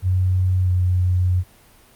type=tone with pitch glide; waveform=sine; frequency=92.3 to 90.66 Hz; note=F#2 to F#2; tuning=-4 to -35 cents; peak=-15 dBFS; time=0.02-1.44 s; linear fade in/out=50 ms; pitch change=-31 cents; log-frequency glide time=0.63-0.69 s; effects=pink hiss -51 dBFS RMS until 1.95 s + Opus 32 kbps